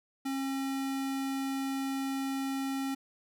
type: tone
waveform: square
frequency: 270 Hz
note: C#4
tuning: 45 cents flat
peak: -32 dBFS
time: 0.25-2.95 s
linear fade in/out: 10 ms
effects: none